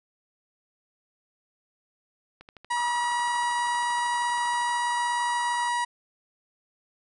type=click train; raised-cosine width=0.3 ms; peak=-30 dBFS; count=30; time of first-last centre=2.41-4.693 s; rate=12.7 Hz
type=harmonic tone; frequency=962 Hz; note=B5; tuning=46 cents flat; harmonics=1 / 2 / 3 / 4 / 5 / 6 / 7 / 8 / 9 / 10; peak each=-25 / -31 / -41 / -41 / -44 / -47 / -47 / -49 / -44 / -45 dBFS; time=2.7-5.85 s; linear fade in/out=10 ms
type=band-pass noise; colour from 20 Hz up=white; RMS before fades=-41 dBFS; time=2.76-5.69 s; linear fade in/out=5 ms; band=890 to 1300 Hz; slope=96 dB/octave
effects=none